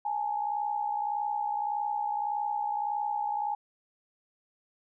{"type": "tone pair together", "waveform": "sine", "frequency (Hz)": [830.6, 892.3], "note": ["G#5", "A5"], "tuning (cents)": [0, 24], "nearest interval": "minor second", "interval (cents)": 124, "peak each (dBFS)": [-29, -35], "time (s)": [0.05, 3.55], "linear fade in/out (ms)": 5, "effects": []}